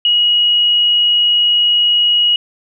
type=tone; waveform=sine; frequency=2900 Hz; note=F#7; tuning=35 cents flat; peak=-9 dBFS; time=0.05-2.36 s; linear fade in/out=2 ms; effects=none